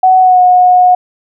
sine tone with pitch glide, 747 to 726.6 Hz, F#5 to F#5, +16 to -32 cents, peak -3 dBFS, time 0.03-0.95 s, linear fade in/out 5 ms, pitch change -48 cents, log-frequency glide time 0.19-0.41 s, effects none

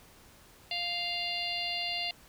harmonic tone with a mistuned harmonic, 698.5 Hz, F5, in tune, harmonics 1 / 3 / 4 / 5 / 6 / 7, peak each -40 / -40 / -35 / -41 / -38 / -40 dBFS, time 0.71-2.11 s, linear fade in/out 2 ms, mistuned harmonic 7, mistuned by -63 cents, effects pink hiss -57 dBFS RMS until 2.28 s

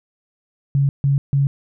sine tone bursts, 139.3 Hz, C#3, 9 cents sharp, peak -13 dBFS, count 3, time 0.75-1.47 s, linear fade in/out 0 ms, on 140 ms, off 150 ms, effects none

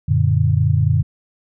sine chord, Gb augmented, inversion none, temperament equal, 92.5 / 116.54 / 146.83 Hz, Gb2 / Bb2 / D3, 0 / 0 / 0 cents, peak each -17 dBFS, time 0.08-1.03 s, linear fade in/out 10 ms, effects none

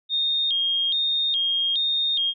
sine tone with vibrato, 3450 Hz, A7, 35 cents flat, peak -20 dBFS, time 0.09-2.34 s, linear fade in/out 50 ms, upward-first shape square, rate 1.2 Hz, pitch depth 110 cents each way, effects none

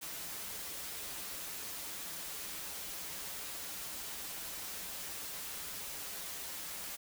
white noise with comb filter, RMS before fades -43 dBFS, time 0.01-6.97 s, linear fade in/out 20 ms, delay 8.2 ms, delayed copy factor -0.5, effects none

